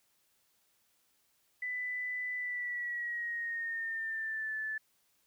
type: tone with pitch glide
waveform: sine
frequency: 1993 to 1745.1 Hz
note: B6 to A6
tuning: +15 to -15 cents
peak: -34 dBFS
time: 1.62-4.78 s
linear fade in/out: 5 ms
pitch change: -230 cents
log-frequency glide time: 2.36-4.55 s
effects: white hiss -73 dBFS RMS until 5.26 s